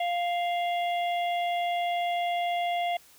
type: harmonic tone with a mistuned harmonic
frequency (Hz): 698.5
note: F5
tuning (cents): 0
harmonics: 1 / 3 / 4 / 5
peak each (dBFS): -26 / -36 / -41 / -40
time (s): 0-2.97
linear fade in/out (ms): 5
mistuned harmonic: 5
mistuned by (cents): -70
effects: white hiss -56 dBFS RMS until 3.18 s